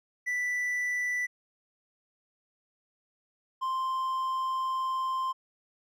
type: tone pair in turn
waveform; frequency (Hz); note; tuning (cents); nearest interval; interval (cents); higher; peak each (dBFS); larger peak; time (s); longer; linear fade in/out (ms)
triangle; 1975.5 / 1046.5; B6 / C6; 0 / 0; major seventh; 1100; first; -26; neither; 0.26-1.27 / 3.61-5.33; second; 20
effects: none